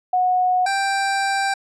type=tone pair in turn; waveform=sine / 25% pulse; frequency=732 / 785.8 Hz; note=F#5 / G5; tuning=-19 / +4 cents; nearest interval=minor second; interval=123 cents; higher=second; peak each=-15 dBFS; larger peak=neither; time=0.13-0.66 / 0.66-1.54 s; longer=second; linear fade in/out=5 ms; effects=resampled to 22050 Hz